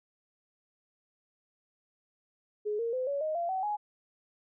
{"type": "tone with pitch steps", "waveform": "sine", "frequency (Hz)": [420, 463.3, 511.1, 563.9, 622.1, 686.2, 757.1, 835.2], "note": ["G#4", "A#4", "C5", "C#5", "D#5", "F5", "F#5", "G#5"], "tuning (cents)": [19, -11, -41, 30, 0, -31, 40, 10], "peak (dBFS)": -29, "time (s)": [2.65, 3.77], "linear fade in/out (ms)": 20, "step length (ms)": 140, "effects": []}